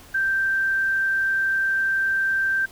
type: tone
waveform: sine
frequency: 1568 Hz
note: G6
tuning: in tune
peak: -19 dBFS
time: 0.14-2.66 s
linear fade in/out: 10 ms
effects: pink hiss -47 dBFS RMS until 2.71 s